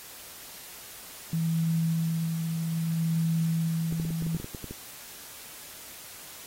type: tone with tremolo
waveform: sine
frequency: 163.8 Hz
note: E3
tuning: 11 cents flat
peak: -23 dBFS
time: 1.33-4.37 s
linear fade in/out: 2 ms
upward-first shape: sine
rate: 0.63 Hz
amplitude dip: 40%
type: clicks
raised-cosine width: 3 ms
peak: -24 dBFS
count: 12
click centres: 3.925 / 3.999 / 4.051 / 4.106 / 4.223 / 4.266 / 4.347 / 4.4 / 4.444 / 4.548 / 4.643 / 4.71 s
effects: white hiss -45 dBFS RMS until 6.46 s + AAC 48 kbps